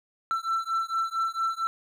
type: beating tone pair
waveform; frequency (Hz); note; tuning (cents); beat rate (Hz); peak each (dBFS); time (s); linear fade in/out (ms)
triangle; 1336 / 1340.4; E6 / E6; +23 / +29; 4.4; -27; 0.31-1.67; 0
effects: none